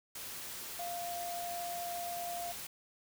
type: tone in noise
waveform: sine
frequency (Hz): 697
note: F5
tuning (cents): -4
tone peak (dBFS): -38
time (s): 0.79-2.52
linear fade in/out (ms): 5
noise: white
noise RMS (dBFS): -44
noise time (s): 0.15-2.67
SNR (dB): +3
effects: none